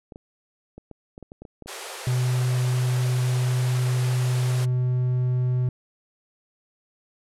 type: clicks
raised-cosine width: 2 ms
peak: -27 dBFS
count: 11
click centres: 0.122 / 0.159 / 0.78 / 0.913 / 1.179 / 1.227 / 1.319 / 1.42 / 1.452 / 1.623 / 1.66 s
type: band-pass noise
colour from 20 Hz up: pink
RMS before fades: -37 dBFS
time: 1.67-4.66 s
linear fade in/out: 20 ms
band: 400 to 12000 Hz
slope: 48 dB/octave
type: tone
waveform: triangle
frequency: 125.6 Hz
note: B2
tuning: 30 cents sharp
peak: -18 dBFS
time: 2.07-5.69 s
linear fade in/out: 2 ms
effects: none